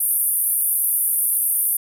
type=band-pass noise; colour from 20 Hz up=white; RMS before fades=-20 dBFS; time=0-1.77 s; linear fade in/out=5 ms; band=9300 to 14000 Hz; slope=96 dB/octave; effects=none